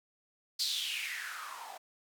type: noise with band-pass filter sweep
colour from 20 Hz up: blue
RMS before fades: -38 dBFS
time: 0.59-1.78 s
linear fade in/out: 10 ms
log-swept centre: 4600 to 720 Hz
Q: 5.8
effects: none